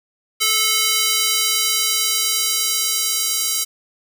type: tone with high-pass filter sweep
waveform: square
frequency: 435.7 Hz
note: A4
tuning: 17 cents flat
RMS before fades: -19 dBFS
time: 0.4-3.65 s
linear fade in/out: 20 ms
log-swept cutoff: 2800 to 5500 Hz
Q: 0.85
effects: none